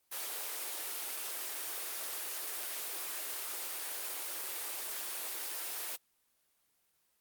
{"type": "high-pass noise", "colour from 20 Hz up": "white", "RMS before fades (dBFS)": -39, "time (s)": [0.11, 5.97], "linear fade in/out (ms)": 20, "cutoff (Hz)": 320, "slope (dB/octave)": 48, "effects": ["white hiss -75 dBFS RMS until 7.2 s", "Opus 24 kbps"]}